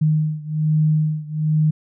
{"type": "beating tone pair", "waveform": "sine", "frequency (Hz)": [154, 155.2], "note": ["D#3", "D#3"], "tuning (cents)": [-17, -4], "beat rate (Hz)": 1.2, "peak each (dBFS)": [-18, -20], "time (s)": [0.01, 1.71], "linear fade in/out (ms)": 10, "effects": []}